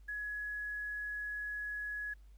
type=tone with quantisation; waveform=sine; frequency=1683 Hz; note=G#6; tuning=23 cents sharp; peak=-37 dBFS; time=0.08-2.14 s; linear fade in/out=10 ms; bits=11; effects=added 50 Hz sine -54 dBFS peak until 2.37 s + pink hiss -75 dBFS RMS until 2.37 s